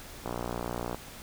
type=click train; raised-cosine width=1 ms; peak=-19 dBFS; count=42; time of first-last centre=0.26-0.946 s; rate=59.8 Hz; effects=pink hiss -46 dBFS RMS until 1.22 s